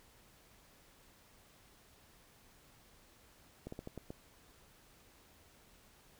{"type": "slowing click train", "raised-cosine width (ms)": 2, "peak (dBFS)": -30, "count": 6, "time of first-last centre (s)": [3.67, 4.105], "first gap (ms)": 54, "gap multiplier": 1.24, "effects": ["pink hiss -64 dBFS RMS until 6.19 s"]}